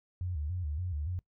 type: tone with vibrato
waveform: sine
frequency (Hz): 81.8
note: E2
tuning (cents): -13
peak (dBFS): -32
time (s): 0.21-1.19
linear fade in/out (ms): 0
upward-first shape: square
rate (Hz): 3.5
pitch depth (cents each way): 170
effects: noise-tail reverb RT60 0.1 s tail -21 dB re dry